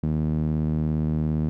sawtooth tone with band-pass filter, 77.4 Hz, D#2, 9 cents flat, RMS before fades -24 dBFS, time 0.03-1.49 s, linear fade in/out 0 ms, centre 190 Hz, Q 2.3, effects none

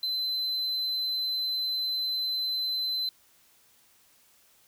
triangle tone, 4055 Hz, B7, 45 cents sharp, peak -26 dBFS, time 0.03-3.09 s, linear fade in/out 2 ms, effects white hiss -62 dBFS RMS until 4.67 s

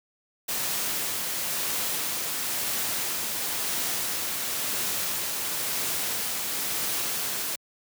white noise with tremolo, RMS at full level -28 dBFS, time 0.48-7.56 s, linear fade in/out 10 ms, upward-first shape triangle, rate 0.97 Hz, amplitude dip 25%, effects high-pass 100 Hz 12 dB/octave

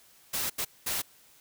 white noise bursts at uneven times, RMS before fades -31 dBFS, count 3, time 0.33-0.5 / 0.58-0.65 / 0.86-1.02 s, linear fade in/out 10 ms, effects white hiss -59 dBFS RMS until 1.4 s

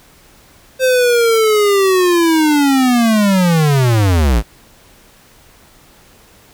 square linear sweep, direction down, 523 to 50 Hz, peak -10 dBFS, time 0.79-4.43 s, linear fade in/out 50 ms, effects pink hiss -46 dBFS RMS until 6.53 s

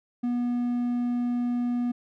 triangle tone, 242.7 Hz, B3, 30 cents flat, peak -22 dBFS, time 0.23-1.92 s, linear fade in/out 10 ms, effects none

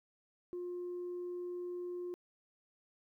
sine tone, 355.1 Hz, F4, 29 cents sharp, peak -37 dBFS, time 0.53-2.14 s, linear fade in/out 0 ms, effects tanh soft clip ceiling -36 dBFS + 13-bit

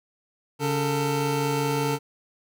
25% pulse tone pair together, 141 / 448 Hz, C#3 / A4, +30 / +31 cents, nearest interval octave + minor sixth, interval 2001 cents, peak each -22 dBFS, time 0.59-1.99 s, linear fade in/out 50 ms, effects none

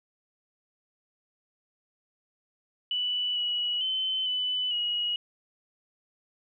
sine tone with pitch steps, 2965 / 2928 / 3061 / 2998 / 2902 Hz, F#7 / F#7 / G7 / F#7 / F#7, +3 / -19 / -42 / +22 / -34 cents, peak -26 dBFS, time 2.91-5.16 s, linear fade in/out 2 ms, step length 450 ms, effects none

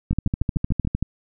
two click trains, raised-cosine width 5 ms, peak -13 / -9 dBFS, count 6 / 13, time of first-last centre 0.13-0.849 / 0.11-1.026 s, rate 6.95 / 13.1 Hz, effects none

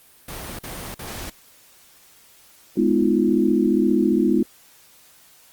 pink noise bursts, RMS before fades -33 dBFS, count 3, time 0.28-1.3 s, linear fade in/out 5 ms, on 310 ms, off 45 ms
sine chord, F half-diminished seventh, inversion first, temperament just, 209.5 / 251.4 / 314.3 / 349.2 Hz, Ab3 / Cb4 / Eb4 / F4, +15 / +31 / +18 / 0 cents, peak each -21 dBFS, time 2.77-4.43 s, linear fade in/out 5 ms
effects white hiss -52 dBFS RMS until 5.52 s + Opus 32 kbps

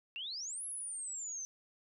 sine exponential two-way sweep, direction up then down, 2666 to 11090 to 6060 Hz, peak -39 dBFS, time 0.16-1.45 s, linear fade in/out 0 ms, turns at 0.65 s, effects none

